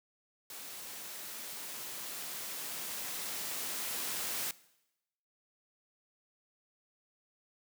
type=noise with level ramp; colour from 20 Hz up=white; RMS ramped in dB=-46 to -36 dBFS; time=0.5-4.51 s; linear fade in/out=2 ms; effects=noise-tail reverb RT60 0.9 s tail -20 dB re dry + high-pass 150 Hz 12 dB/octave